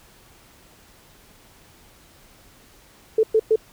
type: tone bursts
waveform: sine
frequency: 440 Hz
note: A4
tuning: in tune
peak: -13 dBFS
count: 3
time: 3.18-3.559 s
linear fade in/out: 5 ms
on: 53 ms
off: 110 ms
effects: pink hiss -52 dBFS RMS until 3.72 s